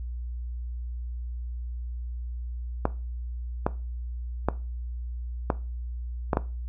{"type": "clicks", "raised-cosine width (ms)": 1, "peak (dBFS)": -8, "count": 6, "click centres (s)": [2.854, 3.665, 4.486, 5.502, 6.332, 6.371], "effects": ["noise-tail reverb RT60 0.3 s tail -17 dB re dry", "added 60 Hz sine -31 dBFS peak until 6.68 s"]}